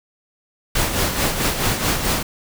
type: noise with tremolo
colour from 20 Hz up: pink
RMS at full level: -18 dBFS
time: 0.75-2.23 s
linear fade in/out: 5 ms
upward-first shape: sine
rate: 4.6 Hz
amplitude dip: 55%
effects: none